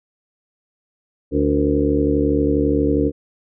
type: harmonic tone with a mistuned harmonic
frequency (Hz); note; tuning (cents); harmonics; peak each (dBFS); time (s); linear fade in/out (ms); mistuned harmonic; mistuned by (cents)
72.3; D2; -27; 1 / 2 / 3 / 4 / 5 / 6 / 7; -23 / -26 / -28 / -18 / -24 / -21 / -27; 1.31-3.12; 50; 6; +87
effects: none